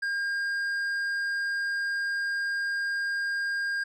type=tone with tanh clipping; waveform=sine; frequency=1611 Hz; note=G6; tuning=47 cents sharp; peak=-28 dBFS; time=0.02-3.84 s; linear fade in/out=10 ms; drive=7 dB; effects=none